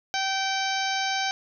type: harmonic tone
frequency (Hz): 774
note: G5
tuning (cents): -22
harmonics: 1 / 2 / 3 / 4 / 5 / 6 / 7 / 8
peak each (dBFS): -28 / -31 / -33 / -34 / -35 / -36 / -36 / -37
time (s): 0.14-1.31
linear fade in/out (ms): 0
effects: none